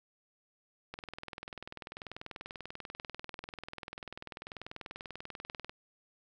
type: click train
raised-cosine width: 0.3 ms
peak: -26 dBFS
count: 98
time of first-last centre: 0.94-5.695 s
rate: 20.4 Hz
effects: none